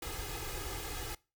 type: noise with comb filter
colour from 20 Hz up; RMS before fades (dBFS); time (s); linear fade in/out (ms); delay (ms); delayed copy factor
pink; -40; 0.02-1.15; 5; 2.4; +0.95
effects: noise-tail reverb RT60 0.3 s tail -22 dB re dry